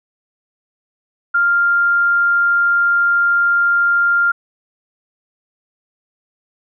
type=tone; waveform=sine; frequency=1396.9 Hz; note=F6; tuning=in tune; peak=-11 dBFS; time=1.34-4.32 s; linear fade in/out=10 ms; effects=none